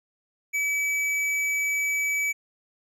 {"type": "tone with hard clipping", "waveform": "sine", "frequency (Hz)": 2291, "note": "D7", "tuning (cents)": -44, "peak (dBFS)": -25, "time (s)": [0.53, 2.33], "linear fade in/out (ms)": 20, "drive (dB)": 11, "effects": []}